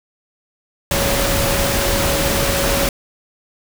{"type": "tone in noise", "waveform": "sine", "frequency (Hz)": 556, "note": "C#5", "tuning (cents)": 5, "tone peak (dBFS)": -22, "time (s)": [0.91, 2.89], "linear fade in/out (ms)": 2, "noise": "pink", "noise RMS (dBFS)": -18, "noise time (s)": [0.91, 2.89], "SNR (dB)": -7, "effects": []}